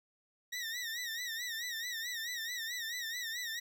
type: tone with vibrato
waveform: 20% pulse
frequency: 1881 Hz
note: A#6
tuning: 15 cents sharp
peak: -32 dBFS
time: 0.52-3.6 s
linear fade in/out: 10 ms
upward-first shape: sine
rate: 4.6 Hz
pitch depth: 100 cents each way
effects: none